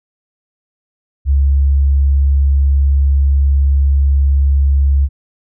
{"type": "tone", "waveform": "sine", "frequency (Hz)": 69.3, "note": "C#2", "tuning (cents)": 0, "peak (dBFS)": -8, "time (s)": [1.25, 5.09], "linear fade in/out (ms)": 50, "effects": []}